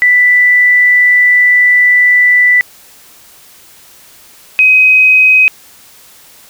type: tone pair in turn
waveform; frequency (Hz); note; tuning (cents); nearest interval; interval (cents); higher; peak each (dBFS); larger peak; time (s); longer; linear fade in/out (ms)
sine; 1979 / 2523; B6 / D#7; +3 / +23; major third; 420; second; -4 / -3; second; 0.02-2.61 / 4.59-5.48; first; 0
effects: white hiss -40 dBFS RMS until 6.49 s